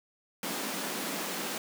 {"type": "high-pass noise", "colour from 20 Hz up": "pink", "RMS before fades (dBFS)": -35, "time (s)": [0.43, 1.58], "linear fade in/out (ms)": 2, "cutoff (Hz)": 170, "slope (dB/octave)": 96, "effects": []}